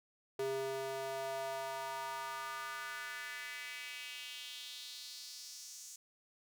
square tone with high-pass filter sweep, 134.3 Hz, C3, 46 cents sharp, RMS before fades -43 dBFS, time 0.39-5.96 s, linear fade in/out 2 ms, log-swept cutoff 400 to 6700 Hz, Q 3, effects none

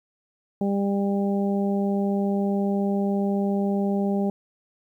harmonic tone, 199.2 Hz, G3, 28 cents sharp, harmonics 1 / 2 / 3 / 4, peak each -22 / -28 / -32 / -34 dBFS, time 0.61-4.3 s, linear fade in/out 2 ms, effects 10-bit

